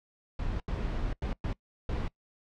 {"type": "noise bursts at uneven times", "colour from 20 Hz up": "brown", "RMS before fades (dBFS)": -32, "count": 5, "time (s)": [[0.39, 0.6], [0.68, 1.13], [1.22, 1.33], [1.44, 1.53], [1.89, 2.08]], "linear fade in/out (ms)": 2, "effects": ["noise-tail reverb RT60 0.1 s tail -22 dB re dry", "low-pass 4000 Hz 12 dB/octave"]}